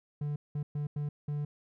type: tone bursts at uneven times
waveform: triangle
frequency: 146.83 Hz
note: D3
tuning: in tune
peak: -29 dBFS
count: 5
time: 0.21-0.36 / 0.55-0.63 / 0.75-0.87 / 0.96-1.09 / 1.28-1.45 s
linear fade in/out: 5 ms
effects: none